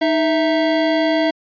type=tone pair together; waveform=square; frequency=311.1 / 656.9 Hz; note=D#4 / E5; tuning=0 / -6 cents; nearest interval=octave + minor second; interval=1294 cents; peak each=-18 dBFS; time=0.01-1.31 s; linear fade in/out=10 ms; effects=resampled to 11025 Hz